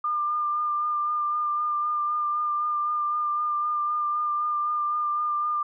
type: tone with vibrato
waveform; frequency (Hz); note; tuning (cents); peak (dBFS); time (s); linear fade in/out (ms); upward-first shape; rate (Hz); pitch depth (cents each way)
sine; 1200; D6; +37; -23; 0.04-5.63; 5; sine; 3.9; 18
effects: none